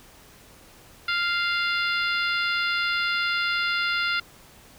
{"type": "harmonic tone", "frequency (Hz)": 697, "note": "F5", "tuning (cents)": -4, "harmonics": [2, 3, 4, 5, 6, 7], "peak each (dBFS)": [-25, -29, -31, -33, -35, -36], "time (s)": [1.08, 4.2], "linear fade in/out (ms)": 5, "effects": ["pink hiss -51 dBFS RMS until 4.78 s"]}